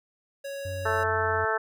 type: tone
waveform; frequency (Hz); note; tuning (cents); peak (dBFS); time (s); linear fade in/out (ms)
square; 555; C#5; +2; -34; 0.44-1.04; 10
type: tone with vibrato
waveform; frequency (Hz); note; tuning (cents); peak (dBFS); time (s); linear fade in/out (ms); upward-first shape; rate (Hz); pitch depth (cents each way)
triangle; 92.5; F#2; 0; -31; 0.65-1.45; 5; square; 2.5; 9
type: harmonic tone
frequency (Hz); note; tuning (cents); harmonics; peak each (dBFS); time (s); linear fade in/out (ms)
220; A3; 0; 2 / 3 / 4 / 5 / 6 / 7 / 8; -30 / -32 / -31 / -35 / -30 / -31 / -33; 0.85-1.58; 10
effects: none